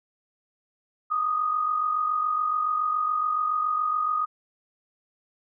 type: tone pair together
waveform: sine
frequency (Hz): 1197.4 / 1244.5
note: D6 / D#6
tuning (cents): +33 / 0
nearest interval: minor second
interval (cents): 67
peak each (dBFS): -31 / -23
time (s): 1.1-4.26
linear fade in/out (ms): 20
effects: none